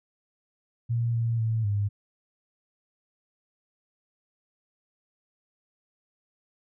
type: tone with pitch steps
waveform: sine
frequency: 117.4 / 115.7 / 112.2 / 102.1 Hz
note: A#2 / A#2 / A2 / G#2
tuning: +13 / -13 / +34 / -29 cents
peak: -23 dBFS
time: 0.89-1.89 s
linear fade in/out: 20 ms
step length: 250 ms
effects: none